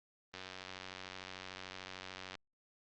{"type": "click train", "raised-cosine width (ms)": 0.2, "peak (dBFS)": -27, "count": 189, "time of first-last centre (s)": [0.34, 2.353], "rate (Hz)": 93.4, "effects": ["low-pass 5000 Hz 12 dB/octave", "Opus 24 kbps"]}